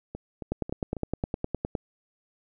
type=two click trains; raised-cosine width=2 ms; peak=-22 / -14 dBFS; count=5 / 13; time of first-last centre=0.15-1.24 / 0.52-1.752 s; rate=3.67 / 9.74 Hz; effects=none